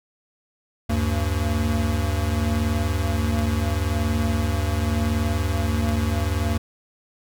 square tone cluster, 76.2 / 97 / 227.4 Hz, D#2 / G2 / A#3, -36 / -18 / -43 cents, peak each -24 / -25 / -29 dBFS, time 0.89-6.58 s, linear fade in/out 10 ms, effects none

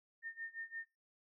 sine tone with tremolo, 1821 Hz, A#6, 41 cents flat, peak -40 dBFS, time 0.22-0.87 s, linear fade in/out 50 ms, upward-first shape sine, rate 5.8 Hz, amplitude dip 90%, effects noise-tail reverb RT60 0.3 s tail -23 dB re dry

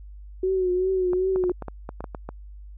sine tone with vibrato, 370 Hz, F#4, in tune, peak -20 dBFS, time 0.43-1.52 s, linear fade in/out 5 ms, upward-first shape triangle, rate 2.6 Hz, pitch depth 60 cents each way
clicks, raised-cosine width 1 ms, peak -19 dBFS, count 11, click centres 1.133 / 1.36 / 1.439 / 1.496 / 1.623 / 1.683 / 1.891 / 2.006 / 2.042 / 2.148 / 2.29 s
effects added 50 Hz sine -39 dBFS peak until 2.77 s

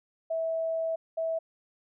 sine tone pair in turn, 652 / 652 Hz, E5 / E5, -19 / -19 cents, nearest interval unison, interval 0 cents, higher neither, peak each -27 dBFS, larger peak neither, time 0.3-0.96 / 1.17-1.39 s, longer first, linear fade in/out 10 ms, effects none

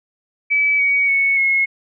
sine tone with pitch steps, 2295 / 2253 / 2212 / 2171 Hz, D7 / C#7 / C#7 / C#7, -40 / +28 / -4 / -37 cents, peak -13 dBFS, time 0.5-1.66 s, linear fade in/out 20 ms, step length 290 ms, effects none

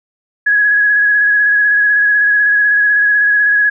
sine tone with vibrato, 1673 Hz, G#6, 12 cents sharp, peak -8 dBFS, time 0.46-3.7 s, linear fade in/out 10 ms, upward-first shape square, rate 16 Hz, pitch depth 18 cents each way, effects none

